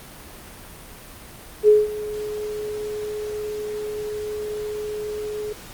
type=tone with ADSR envelope; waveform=sine; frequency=422.6 Hz; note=G#4; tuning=30 cents sharp; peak=-8 dBFS; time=1.63-5.53 s; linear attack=52 ms; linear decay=190 ms; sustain=-18 dB; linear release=6 ms; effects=pink hiss -41 dBFS RMS until 5.73 s + Opus 32 kbps